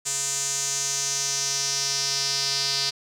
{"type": "tone with band-pass filter sweep", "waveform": "square", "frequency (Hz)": 138.59, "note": "C#3", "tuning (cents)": 0, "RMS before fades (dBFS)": -26, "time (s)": [0.05, 2.91], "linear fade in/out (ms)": 20, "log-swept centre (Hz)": [7300, 4800], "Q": 4.3, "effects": []}